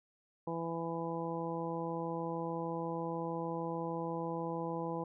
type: harmonic tone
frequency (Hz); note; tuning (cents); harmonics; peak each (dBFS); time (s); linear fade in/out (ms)
166.4; E3; +17; 1 / 2 / 3 / 4 / 5 / 6; -41 / -41 / -40 / -48 / -43 / -44; 0.47-5.04; 5
effects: none